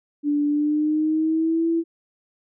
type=tone with pitch glide; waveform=sine; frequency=292.1 to 331.7 Hz; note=D4 to E4; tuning=-9 to +11 cents; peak=-18 dBFS; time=0.23-1.84 s; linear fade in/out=50 ms; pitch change=+220 cents; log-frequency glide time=0.47-1.68 s; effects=none